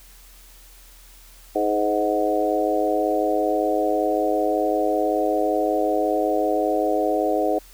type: harmonic tone with a mistuned harmonic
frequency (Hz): 105.3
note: G#2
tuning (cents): +24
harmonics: 3 / 4 / 5 / 6 / 7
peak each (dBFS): -25 / -25 / -25 / -25 / -25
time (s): 1.55-7.59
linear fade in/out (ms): 10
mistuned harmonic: 5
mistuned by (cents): -24
effects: added 41 Hz sine -47 dBFS peak until 7.73 s + white hiss -50 dBFS RMS until 7.73 s